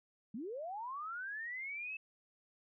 sine linear sweep, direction up, 194.5 to 2637 Hz, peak -40 dBFS, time 0.34-1.97 s, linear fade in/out 5 ms, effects none

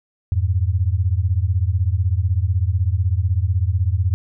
sine beating tone pair, 85 / 101 Hz, F2 / G#2, -46 / -48 cents, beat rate 16 Hz, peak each -18 / -19 dBFS, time 0.32-4.14 s, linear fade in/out 0 ms, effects none

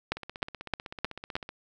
two click trains, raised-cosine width 0.3 ms, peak -11 / -23 dBFS, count 5 / 22, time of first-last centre 0.12-1.355 / 0.17-1.491 s, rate 3.24 / 15.9 Hz, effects none

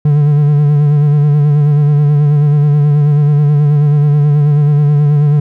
triangle tone with vibrato, 146.8 Hz, D3, in tune, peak -4 dBFS, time 0.05-5.4 s, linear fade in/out 5 ms, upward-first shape sine, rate 9.3 Hz, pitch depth 41 cents each way, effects none

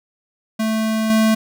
square tone with level steps, 220 Hz, A3, in tune, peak -18 / -13 dBFS, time 0.59-1.35 s, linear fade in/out 10 ms, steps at 1.1 s, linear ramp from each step 2 ms, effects none

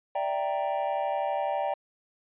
triangle chord, E half-diminished seventh, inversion third, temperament equal, 587.3 / 659.3 / 784 / 932.3 Hz, D5 / E5 / G5 / Bb5, 0 / 0 / 0 / 0 cents, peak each -29 / -33 / -28 / -33 dBFS, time 0.15-1.74 s, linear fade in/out 5 ms, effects resampled to 8000 Hz

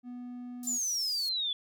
triangle tone, 245.8 Hz, B3, 8 cents flat, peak -37 dBFS, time 0.03-0.79 s, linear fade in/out 50 ms
white band-pass noise, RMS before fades -46 dBFS, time 0.63-1.29 s, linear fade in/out 2 ms, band 4900 to 15000 Hz, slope 24 dB/octave
sine exponential sweep, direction down, 7260 to 3400 Hz, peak -29 dBFS, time 0.67-1.53 s, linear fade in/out 2 ms
effects none

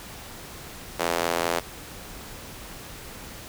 sawtooth tone with high-pass filter, 84.9 Hz, F2, 48 cents flat, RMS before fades -26 dBFS, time 0.99-1.6 s, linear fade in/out 10 ms, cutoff 530 Hz, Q 1.1, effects pink hiss -41 dBFS RMS until 3.48 s

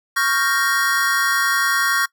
square chord, G half-diminished seventh, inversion second, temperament equal, 1108.7 / 1396.9 / 1568 / 1864.7 Hz, Db6 / F6 / G6 / Bb6, 0 / 0 / 0 / 0 cents, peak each -23 / -23 / -24 / -22 dBFS, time 0.16-2.06 s, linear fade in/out 10 ms, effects noise-tail reverb RT60 0.1 s tail -22 dB re dry

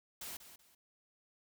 white noise with echo, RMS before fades -45 dBFS, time 0.21-0.37 s, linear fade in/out 5 ms, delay 190 ms, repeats 2, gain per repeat -11 dB, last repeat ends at 0.75 s, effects none

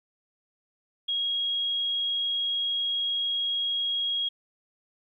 sine tone, 3289 Hz, G#7, 18 cents flat, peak -25 dBFS, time 1.08-4.29 s, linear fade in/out 10 ms, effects 11-bit

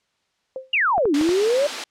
sine tone with exponential decay, 523.3 Hz, C5, in tune, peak -24 dBFS, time 0.56-0.73 s, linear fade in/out 1 ms, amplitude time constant 36 ms
sine exponential two-way sweep, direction down then up, 2960 to 277.2 to 597 Hz, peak -16 dBFS, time 0.73-1.67 s, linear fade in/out 5 ms, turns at 1.14 s
clicks, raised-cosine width 1 ms, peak -15 dBFS, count 4, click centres 0.98 / 1.055 / 1.212 / 1.291 s
white high-pass noise, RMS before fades -26 dBFS, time 1.14-1.84 s, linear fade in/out 2 ms, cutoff 220 Hz, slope 48 dB/octave
effects white hiss -69 dBFS RMS until 1.9 s + low-pass 5000 Hz 12 dB/octave

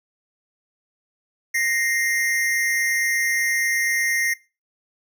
square tone pair together, 1864.7 / 2093 Hz, A#6 / C7, 0 / 0 cents, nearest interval major second, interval 200 cents, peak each -23 dBFS, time 1.54-4.34 s, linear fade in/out 10 ms, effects noise-tail reverb RT60 0.3 s tail -20 dB re dry

